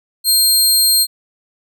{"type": "tone", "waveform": "20% pulse", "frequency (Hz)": 4200, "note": "C8", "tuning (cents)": 6, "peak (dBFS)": -4, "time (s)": [0.24, 1.07], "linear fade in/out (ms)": 50, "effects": []}